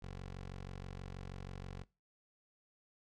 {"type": "tone", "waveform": "15% pulse", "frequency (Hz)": 46.25, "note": "F#1", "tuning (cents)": 0, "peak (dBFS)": -38, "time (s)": [0.02, 1.84], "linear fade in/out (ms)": 10, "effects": ["noise-tail reverb RT60 0.3 s tail -22 dB re dry", "low-pass 6000 Hz 12 dB/octave"]}